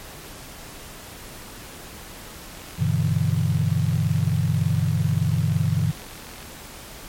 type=click train; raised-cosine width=0.2 ms; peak=-25 dBFS; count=172; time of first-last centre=2.55-6.428 s; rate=44.1 Hz
type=chord; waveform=sine; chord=E minor seventh; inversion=first; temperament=equal; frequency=98 / 123.47 / 146.83 / 164.81 Hz; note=G2 / B2 / D3 / E3; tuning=0 / 0 / 0 / 0 cents; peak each=-24 dBFS; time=2.78-5.92 s; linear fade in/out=20 ms
effects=pink hiss -40 dBFS RMS until 7.08 s + MP3 64 kbps